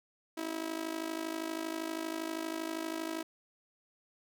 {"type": "tone with amplitude modulation", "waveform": "sawtooth", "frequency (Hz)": 323.9, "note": "E4", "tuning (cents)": -30, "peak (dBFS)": -28, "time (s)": [0.37, 3.23], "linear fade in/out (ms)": 10, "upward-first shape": "sine", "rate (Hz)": 52.6, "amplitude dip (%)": 80, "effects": []}